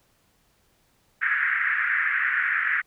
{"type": "band-pass noise", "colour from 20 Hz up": "pink", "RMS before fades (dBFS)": -24, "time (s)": [1.21, 2.82], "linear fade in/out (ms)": 20, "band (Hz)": [1500, 2000], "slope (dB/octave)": 48, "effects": ["pink hiss -65 dBFS RMS until 2.86 s"]}